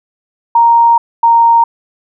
sine tone pair in turn, 932.3 / 928.1 Hz, A#5 / A#5, 0 / -8 cents, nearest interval unison, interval 8 cents, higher first, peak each -4 dBFS, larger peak neither, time 0.55-0.98 / 1.23-1.64 s, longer first, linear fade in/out 5 ms, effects none

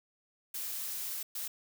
blue noise bursts at uneven times, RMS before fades -38 dBFS, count 2, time 0.54-1.23 / 1.35-1.48 s, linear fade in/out 5 ms, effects none

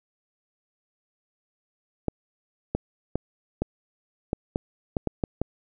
clicks, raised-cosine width 2 ms, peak -11 dBFS, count 10, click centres 2.083 / 2.75 / 3.156 / 3.62 / 4.331 / 4.559 / 4.968 / 5.073 / 5.238 / 5.416 s, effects none

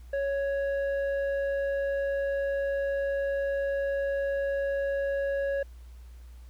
square tone with low-pass filter, 555 Hz, C#5, 2 cents sharp, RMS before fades -29 dBFS, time 0.13-5.63 s, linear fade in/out 5 ms, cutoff 1200 Hz, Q 7.2, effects added 60 Hz sine -44 dBFS peak until 6.49 s + pink hiss -63 dBFS RMS until 6.49 s

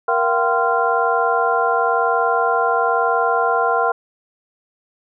sine tone cluster, 470.2 / 688 / 769 / 1037 / 1385 Hz, A#4 / F5 / G5 / C6 / F6, +15 / -26 / -33 / -16 / -15 cents, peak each -21 dBFS, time 0.08-3.92 s, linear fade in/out 5 ms, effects none

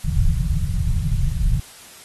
pink low-pass noise, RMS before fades -19 dBFS, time 0.04-1.6 s, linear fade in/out 5 ms, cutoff 170 Hz, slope 96 dB/octave, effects white hiss -43 dBFS RMS until 2.04 s + AAC 32 kbps

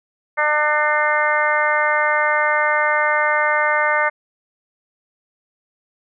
harmonic tone, 300 Hz, D4, 37 cents sharp, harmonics 2 / 3 / 4 / 5 / 6 / 7, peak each -22 / -22 / -22 / -22 / -22 / -22 dBFS, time 0.37-4.1 s, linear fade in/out 20 ms, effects none

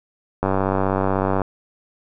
click train, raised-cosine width 1 ms, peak -6 dBFS, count 96, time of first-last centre 0.43-1.418 s, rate 96.2 Hz, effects none

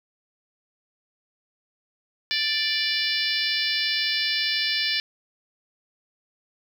harmonic tone, 587.3 Hz, D5, in tune, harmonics 3 / 4 / 5 / 6 / 7 / 8 / 9, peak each -30 / -30 / -30 / -30 / -30 / -30 / -30 dBFS, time 2.31-5 s, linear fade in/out 0 ms, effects 8-bit

